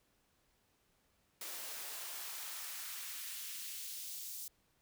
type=noise with high-pass filter sweep; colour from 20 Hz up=white; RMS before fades=-45 dBFS; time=1.41-4.48 s; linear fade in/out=2 ms; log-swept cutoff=320 to 5600 Hz; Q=0.88; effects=pink hiss -75 dBFS RMS until 4.81 s